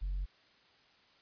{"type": "tone with tanh clipping", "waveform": "triangle", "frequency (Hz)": 46.25, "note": "F#1", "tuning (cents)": 0, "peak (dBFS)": -33, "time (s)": [0.01, 0.26], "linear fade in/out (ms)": 20, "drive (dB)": 6, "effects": ["white hiss -65 dBFS RMS until 1.21 s", "resampled to 11025 Hz"]}